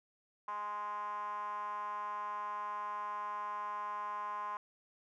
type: tone with band-pass filter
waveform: 5% pulse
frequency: 207.7 Hz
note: G#3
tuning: in tune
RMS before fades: -40 dBFS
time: 0.48-4.57 s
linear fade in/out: 2 ms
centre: 1000 Hz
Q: 9.1
effects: none

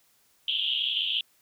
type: band-pass noise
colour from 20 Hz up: pink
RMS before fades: -28 dBFS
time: 0.48-1.21 s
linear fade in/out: 2 ms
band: 2900 to 3400 Hz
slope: 96 dB/octave
effects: white hiss -65 dBFS RMS until 1.41 s

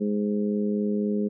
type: harmonic tone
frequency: 103.83 Hz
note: G#2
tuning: in tune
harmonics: 2 / 3 / 4 / 5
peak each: -24 / -34 / -29 / -37 dBFS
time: 0-1.29 s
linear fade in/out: 20 ms
effects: none

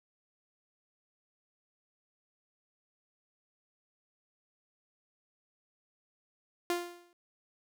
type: tone with exponential decay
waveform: sawtooth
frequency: 349.2 Hz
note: F4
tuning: in tune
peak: -23 dBFS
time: 6.7-7.13 s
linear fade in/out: 1 ms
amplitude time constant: 93 ms
effects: none

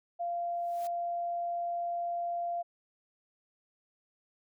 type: tone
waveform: sine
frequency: 692 Hz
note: F5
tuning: 16 cents flat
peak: -31 dBFS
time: 0.19-2.63 s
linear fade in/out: 20 ms
type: noise with exponential growth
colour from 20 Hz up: white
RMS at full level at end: -48 dBFS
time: 0.5-0.87 s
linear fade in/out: 1 ms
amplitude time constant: 79 ms
effects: none

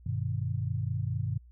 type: chord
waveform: sine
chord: G augmented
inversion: none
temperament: just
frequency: 98 / 122.5 / 153.12 Hz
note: G2 / B2 / D#3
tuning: 0 / -14 / -27 cents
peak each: -32 / -32 / -36 dBFS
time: 0.06-1.38 s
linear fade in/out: 5 ms
effects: added 60 Hz sine -51 dBFS peak until 1.51 s

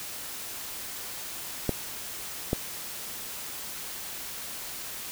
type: clicks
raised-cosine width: 2 ms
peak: -11 dBFS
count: 2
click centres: 1.693 / 2.531 s
effects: white hiss -38 dBFS RMS until 5.11 s

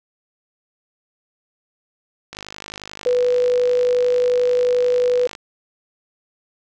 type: click train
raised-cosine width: 0.2 ms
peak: -15 dBFS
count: 156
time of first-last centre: 2.33-5.351 s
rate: 51.3 Hz
type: tone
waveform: sine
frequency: 493.9 Hz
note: B4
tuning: in tune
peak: -14 dBFS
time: 3.06-5.27 s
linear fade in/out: 2 ms
effects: none

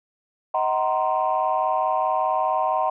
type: chord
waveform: sine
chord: C half-diminished seventh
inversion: first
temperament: just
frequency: 627.9 / 753.5 / 941.9 / 1046.5 Hz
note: Eb5 / Gb5 / Bb5 / C6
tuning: +16 / +31 / +18 / 0 cents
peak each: -25 / -23 / -25 / -25 dBFS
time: 0.54-2.9 s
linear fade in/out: 5 ms
effects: tanh soft clip ceiling -11 dBFS

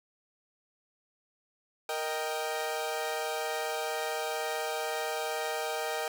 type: chord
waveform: sawtooth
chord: Eb major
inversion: second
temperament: equal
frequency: 466.2 / 622.3 / 784 Hz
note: Bb4 / Eb5 / G5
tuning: 0 / 0 / 0 cents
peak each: -32 dBFS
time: 1.89-6.08 s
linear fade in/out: 2 ms
effects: none

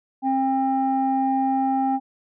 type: tone pair together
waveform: sine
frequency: 266.5 / 798.6 Hz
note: C4 / G5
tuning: +32 / +32 cents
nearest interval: octave + perfect fifth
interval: 1900 cents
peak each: -21 / -20 dBFS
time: 0.22-2 s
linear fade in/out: 50 ms
effects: tanh soft clip ceiling -13 dBFS

